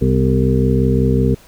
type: harmonic tone with a mistuned harmonic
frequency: 65.41 Hz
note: C2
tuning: in tune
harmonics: 1 / 2 / 3 / 4 / 6 / 7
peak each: -18 / -16 / -19 / -19 / -21 / -21 dBFS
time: 0.01-1.35 s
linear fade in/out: 10 ms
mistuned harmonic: 4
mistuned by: -48 cents
effects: pink hiss -46 dBFS RMS until 1.47 s